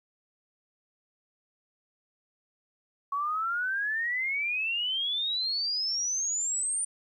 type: exponential sweep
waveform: sine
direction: up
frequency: 1108.7 to 9170 Hz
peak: -27 dBFS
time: 3.12-6.85 s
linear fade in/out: 5 ms
effects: 11-bit